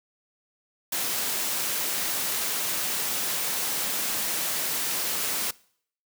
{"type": "noise", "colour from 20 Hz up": "white", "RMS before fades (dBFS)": -28, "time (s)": [0.92, 5.51], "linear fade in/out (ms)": 5, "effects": ["noise-tail reverb RT60 0.6 s tail -23 dB re dry", "high-pass 150 Hz 12 dB/octave"]}